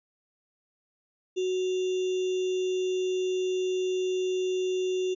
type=tone with sample-and-hold; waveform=sine; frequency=370 Hz; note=F#4; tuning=in tune; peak=-25 dBFS; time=1.36-5.15 s; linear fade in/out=20 ms; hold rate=3150 Hz; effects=resampled to 16000 Hz